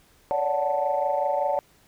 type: chord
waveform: sine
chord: D major seventh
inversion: third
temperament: equal with one note detuned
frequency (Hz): 562.1 / 587.3 / 740 / 880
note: C#5 / D5 / F#5 / A5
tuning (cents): +24 / 0 / 0 / 0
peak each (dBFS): -27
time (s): 0.31-1.59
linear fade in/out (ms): 0
effects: tanh soft clip ceiling -12 dBFS + pink hiss -59 dBFS RMS until 1.87 s